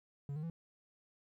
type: tone with pitch steps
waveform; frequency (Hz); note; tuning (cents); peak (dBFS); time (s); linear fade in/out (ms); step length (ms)
triangle; 141.3 / 153.2 / 166.1; C#3 / D#3 / E3; +34 / -27 / +13; -36; 0.29-0.5; 2; 70
effects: 13-bit